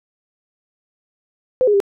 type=tone with pitch steps; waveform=sine; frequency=510 / 415.5 / 398.4 Hz; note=C5 / G#4 / G4; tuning=-44 / +1 / +28 cents; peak=-11 dBFS; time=1.61-1.802 s; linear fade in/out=0 ms; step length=64 ms; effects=none